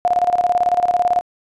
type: tone with tremolo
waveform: sine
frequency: 712 Hz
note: F5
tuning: 33 cents sharp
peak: -11 dBFS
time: 0.05-1.21 s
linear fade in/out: 0 ms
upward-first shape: square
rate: 18 Hz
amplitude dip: 75%
effects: resampled to 22050 Hz